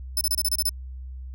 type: tone bursts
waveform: 10% pulse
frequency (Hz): 5274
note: E8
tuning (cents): 0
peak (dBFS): -15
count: 8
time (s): 0.17-0.693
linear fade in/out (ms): 2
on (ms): 40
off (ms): 29
effects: added 64 Hz sine -34 dBFS peak until 1.34 s